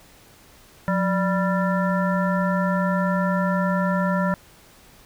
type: harmonic tone with a mistuned harmonic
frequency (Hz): 196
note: G3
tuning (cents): 0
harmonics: 1 / 3 / 5 / 7 / 9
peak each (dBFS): -21 / -26 / -28 / -29 / -31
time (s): 0.88-4.34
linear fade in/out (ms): 0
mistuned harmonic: 1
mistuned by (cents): -140
effects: pink hiss -51 dBFS RMS until 5.05 s